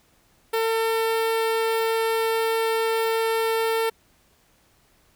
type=tone with notch filter; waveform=sawtooth; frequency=450.4 Hz; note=A4; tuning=40 cents sharp; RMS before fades=-23 dBFS; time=0.53-3.9 s; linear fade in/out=10 ms; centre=6400 Hz; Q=1.5; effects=pink hiss -61 dBFS RMS until 5.15 s